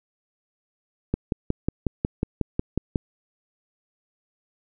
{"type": "click train", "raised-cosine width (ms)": 3, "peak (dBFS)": -9, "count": 11, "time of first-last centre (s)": [1.14, 2.958], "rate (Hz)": 5.5, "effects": []}